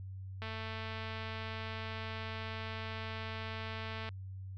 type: click train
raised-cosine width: 0.3 ms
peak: -27 dBFS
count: 812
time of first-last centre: 0.42-4.09 s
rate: 221 Hz
effects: added 95 Hz sine -42 dBFS peak until 4.57 s + low-pass 5000 Hz 12 dB/octave